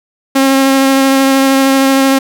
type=tone with vibrato; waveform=sawtooth; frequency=269.6 Hz; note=C#4; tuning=48 cents flat; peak=-3 dBFS; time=0.35-2.19 s; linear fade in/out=10 ms; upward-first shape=sine; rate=13 Hz; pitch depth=11 cents each way; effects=none